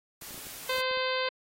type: noise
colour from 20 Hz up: white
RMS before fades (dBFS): -43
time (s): 0.21-0.81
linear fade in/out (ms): 5
type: clicks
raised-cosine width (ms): 2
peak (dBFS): -37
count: 8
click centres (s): 0.222 / 0.308 / 0.344 / 0.378 / 0.469 / 0.785 / 0.912 / 0.973
type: harmonic tone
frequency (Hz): 516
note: C5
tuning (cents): -24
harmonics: 1 / 2 / 3 / 4 / 5 / 6 / 7 / 8 / 9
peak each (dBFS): -31 / -34 / -36 / -37 / -38 / -39 / -39 / -40 / -41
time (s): 0.69-1.29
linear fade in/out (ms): 5
effects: AAC 48 kbps

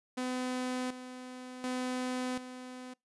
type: tone with tremolo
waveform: sawtooth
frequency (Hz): 253.2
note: B3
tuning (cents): +43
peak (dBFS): -29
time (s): 0.17-2.94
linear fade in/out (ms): 10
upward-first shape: square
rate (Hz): 0.68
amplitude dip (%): 70
effects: noise-tail reverb RT60 0.2 s tail -25 dB re dry + resampled to 24000 Hz

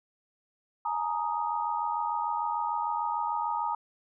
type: chord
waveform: sine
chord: Ab suspended second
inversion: none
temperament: equal with one note detuned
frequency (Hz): 845.6 / 932.3 / 1244.5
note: Ab5 / Bb5 / Eb6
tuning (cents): +31 / 0 / 0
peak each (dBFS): -33 / -30 / -34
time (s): 0.85-3.75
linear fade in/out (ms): 5
effects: none

